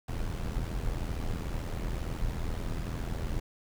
brown noise with amplitude modulation, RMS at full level -30 dBFS, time 0.08-3.4 s, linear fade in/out 5 ms, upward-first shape sine, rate 82.2 Hz, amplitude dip 70%, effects none

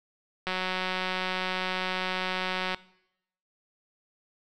click train, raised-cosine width 0.3 ms, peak -14 dBFS, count 422, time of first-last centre 0.47-2.746 s, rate 185 Hz, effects noise-tail reverb RT60 0.8 s tail -20 dB re dry

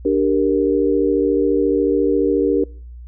sine chord, G minor, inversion second, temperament equal, 293.7 / 392 / 466.2 Hz, D4 / G4 / Bb4, 0 / 0 / 0 cents, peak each -18 dBFS, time 0.05-2.64 s, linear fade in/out 5 ms, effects noise-tail reverb RT60 0.5 s tail -25 dB re dry + added 60 Hz sine -33 dBFS peak until 3.07 s

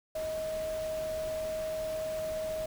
sine tone in noise, 630 Hz, D#5, 21 cents sharp, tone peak -32 dBFS, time 0.15-2.66 s, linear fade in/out 5 ms, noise pink, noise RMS -45 dBFS, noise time 0.15-2.66 s, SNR +10 dB, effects none

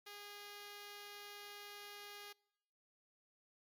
5% pulse tone, 410 Hz, G#4, 22 cents flat, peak -39 dBFS, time 0.06-2.33 s, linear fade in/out 10 ms, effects noise-tail reverb RT60 0.9 s tail -26 dB re dry + MP3 96 kbps

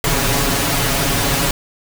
pink noise with comb filter, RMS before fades -17 dBFS, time 0.04-1.51 s, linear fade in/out 2 ms, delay 7.2 ms, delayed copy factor +0.95, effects none

